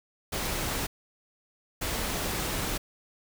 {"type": "noise bursts at uneven times", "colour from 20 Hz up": "pink", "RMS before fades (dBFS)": -31, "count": 2, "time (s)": [[0.32, 0.87], [1.81, 2.78]], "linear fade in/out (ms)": 10, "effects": []}